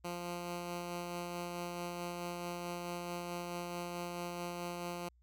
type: tone with tremolo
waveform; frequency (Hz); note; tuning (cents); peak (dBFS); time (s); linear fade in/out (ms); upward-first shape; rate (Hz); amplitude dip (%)
10% pulse; 174.61; F3; 0; -30; 0.04-5.09; 10; sine; 4.6; 25
effects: added 60 Hz sine -64 dBFS peak until 5.22 s